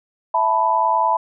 sine chord, E suspended fourth, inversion none, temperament just, 659.3 / 879 / 988.9 Hz, E5 / A5 / B5, 0 / -2 / +2 cents, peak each -23 / -19 / -17 dBFS, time 0.34-1.17 s, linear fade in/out 5 ms, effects none

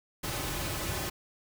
pink noise with comb filter, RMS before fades -34 dBFS, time 0.23-1.1 s, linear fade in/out 10 ms, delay 4.3 ms, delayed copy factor -0.5, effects none

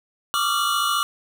square tone cluster, 1144 / 1198 / 1378 / 2938 Hz, D6 / D6 / F6 / F#7, -46 / +34 / -24 / -13 cents, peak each -27 / -25 / -26 / -27 dBFS, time 0.34-1.03 s, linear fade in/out 0 ms, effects none

